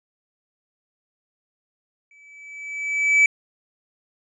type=tone with exponential growth; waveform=triangle; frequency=2300 Hz; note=D7; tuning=37 cents flat; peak=-9 dBFS; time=2.11-3.26 s; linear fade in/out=2 ms; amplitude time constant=250 ms; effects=resampled to 22050 Hz